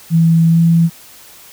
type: tone with pitch glide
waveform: sine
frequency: 164.81 to 166.82 Hz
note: E3 to E3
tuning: 0 to +21 cents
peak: -7 dBFS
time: 0.1-0.9 s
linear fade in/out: 50 ms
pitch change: +21 cents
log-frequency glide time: 0.5-0.59 s
effects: white hiss -40 dBFS RMS until 1.52 s